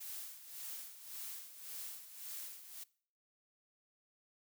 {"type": "noise with tremolo", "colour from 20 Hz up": "blue", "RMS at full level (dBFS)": -45, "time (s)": [0, 2.84], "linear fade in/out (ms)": 10, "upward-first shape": "sine", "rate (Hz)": 1.8, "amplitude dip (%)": 70, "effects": ["noise-tail reverb RT60 0.5 s tail -22 dB re dry"]}